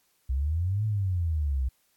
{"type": "exponential two-way sweep", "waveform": "sine", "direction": "up then down", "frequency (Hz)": [62.4, 110, 62.4], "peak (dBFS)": -24, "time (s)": [0.29, 1.69], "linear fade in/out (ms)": 10, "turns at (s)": 0.85, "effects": ["white hiss -69 dBFS RMS until 1.96 s", "AAC 64 kbps"]}